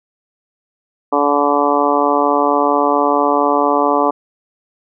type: harmonic tone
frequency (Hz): 144.4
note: D3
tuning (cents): -29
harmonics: 2 / 3 / 4 / 5 / 6 / 7 / 8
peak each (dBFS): -19 / -19 / -19 / -19 / -19 / -19 / -19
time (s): 1.12-4.11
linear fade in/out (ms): 10
effects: none